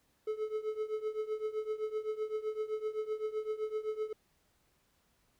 triangle tone with tremolo, 431.7 Hz, A4, 33 cents flat, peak -28 dBFS, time 0.27-4.13 s, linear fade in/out 5 ms, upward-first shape triangle, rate 7.8 Hz, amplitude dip 90%, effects pink hiss -73 dBFS RMS until 5.39 s

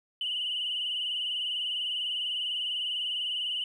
sine tone with vibrato, 2941 Hz, F#7, 11 cents flat, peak -28 dBFS, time 0.21-3.64 s, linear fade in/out 2 ms, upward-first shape sine, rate 20 Hz, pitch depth 68 cents each way, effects tanh soft clip ceiling -24 dBFS + 11-bit

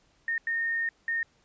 sine tone bursts at uneven times, 1836 Hz, A#6, 27 cents flat, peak -26 dBFS, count 3, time 0.28-0.38 / 0.47-0.89 / 1.08-1.23 s, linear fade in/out 2 ms, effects pink hiss -66 dBFS RMS until 1.44 s + resampled to 16000 Hz

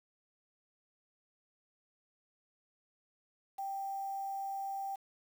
sine tone with quantisation, 784 Hz, G5, in tune, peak -36 dBFS, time 3.58-4.96 s, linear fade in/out 10 ms, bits 9, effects none

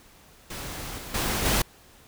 pink noise with level steps, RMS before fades -36 / -39 / -27 / -23 dBFS, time 0.5-1.62 s, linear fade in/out 5 ms, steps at 0.98 / 1.14 / 1.45 s, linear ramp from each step 5 ms, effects pink hiss -54 dBFS RMS until 2.07 s

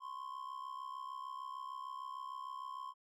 triangle ring-modulated tone, 1055 Hz, C6, 14 cents sharp, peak -38 dBFS, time 0-2.94 s, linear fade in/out 50 ms, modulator 33.3 Hz, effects none

